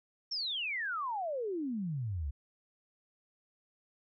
sine exponential sweep, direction down, 5588 to 65 Hz, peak -33 dBFS, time 0.31-2.31 s, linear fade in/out 10 ms, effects none

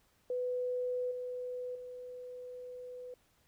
sine tone with level steps, 498.1 Hz, B4, 15 cents sharp, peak -32 / -37 / -43 dBFS, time 0.3-3.14 s, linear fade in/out 2 ms, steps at 1.11 / 1.75 s, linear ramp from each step 5 ms, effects pink hiss -71 dBFS RMS until 3.47 s

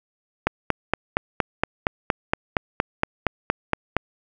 click train, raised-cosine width 0.5 ms, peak -3 dBFS, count 16, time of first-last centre 0.47-3.967 s, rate 4.29 Hz, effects none

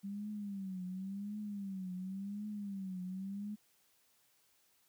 sine tone with vibrato, 196 Hz, G3, in tune, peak -39 dBFS, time 0.03-3.56 s, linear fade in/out 20 ms, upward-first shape triangle, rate 0.92 Hz, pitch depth 140 cents each way, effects white hiss -72 dBFS RMS until 4.88 s + high-pass 60 Hz 12 dB/octave

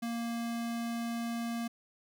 square tone, 233.1 Hz, A#3, in tune, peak -34 dBFS, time 0.02-1.68 s, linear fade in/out 10 ms, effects none

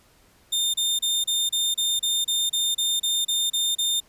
sawtooth tone bursts, 3623 Hz, A7, 50 cents sharp, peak -18 dBFS, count 14, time 0.52-4.003 s, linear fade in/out 10 ms, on 220 ms, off 31 ms, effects pink hiss -58 dBFS RMS until 4.08 s + resampled to 32000 Hz

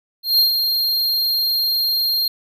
square tone with ADSR envelope, 4208 Hz, C8, 9 cents sharp, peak -11 dBFS, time 0.23-2.28 s, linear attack 160 ms, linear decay 120 ms, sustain -6 dB, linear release 4 ms, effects none

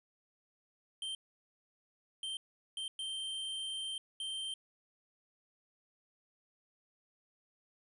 square tone bursts at uneven times, 3136 Hz, G7, in tune, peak -38 dBFS, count 5, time 1.02-1.15 / 2.23-2.37 / 2.77-2.88 / 2.99-3.98 / 4.2-4.54 s, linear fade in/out 2 ms, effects resampled to 24000 Hz

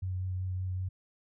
sine tone with vibrato, 92.5 Hz, F#2, in tune, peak -31 dBFS, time 0.02-0.89 s, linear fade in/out 10 ms, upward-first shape sine, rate 5.3 Hz, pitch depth 14 cents each way, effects none

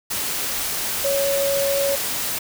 sine tone in noise, 557 Hz, C#5, 8 cents sharp, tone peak -19 dBFS, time 1.04-1.96 s, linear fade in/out 10 ms, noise white, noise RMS -25 dBFS, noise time 0.1-2.39 s, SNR +3 dB, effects none

